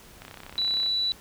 click train, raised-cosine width 0.3 ms, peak -25 dBFS, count 22, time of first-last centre 0.22-0.862 s, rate 32.7 Hz
sine tone, 3951 Hz, B7, in tune, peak -23 dBFS, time 0.58-1.12 s, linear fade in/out 0 ms
effects pink hiss -50 dBFS RMS until 1.2 s

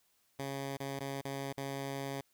10% pulse tone with dropouts, 137.6 Hz, C#3, 12 cents flat, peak -29 dBFS, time 0.39-2.21 s, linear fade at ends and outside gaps 5 ms, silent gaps 0.77-0.801 / 0.994-1.005 / 1.213-1.25 / 1.527-1.575 s, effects white hiss -73 dBFS RMS until 2.33 s

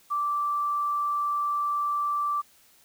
sine tone with quantisation, 1169 Hz, D6, 8 cents flat, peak -24 dBFS, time 0.1-2.42 s, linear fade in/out 20 ms, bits 9, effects white hiss -59 dBFS RMS until 2.84 s

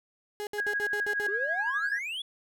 35% pulse tone bursts, 415.7 Hz, G#4, 2 cents sharp, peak -31 dBFS, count 7, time 0.4-1.267 s, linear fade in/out 0 ms, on 69 ms, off 64 ms
sine tone with tremolo, 1647 Hz, G#6, 15 cents flat, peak -25 dBFS, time 0.58-1.99 s, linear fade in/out 5 ms, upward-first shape triangle, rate 12 Hz, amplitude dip 55%
triangle exponential sweep, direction up, 376.1 to 3479 Hz, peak -31 dBFS, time 1.28-2.22 s, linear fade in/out 5 ms
effects none

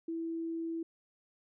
sine tone, 329.6 Hz, E4, in tune, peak -34 dBFS, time 0.08-0.83 s, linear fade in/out 5 ms, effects none

